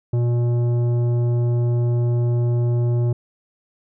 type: tone with tanh clipping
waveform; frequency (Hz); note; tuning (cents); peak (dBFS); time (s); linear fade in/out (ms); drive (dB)
triangle; 120; B2; -49; -18; 0.13-3.13; 5; 15
effects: none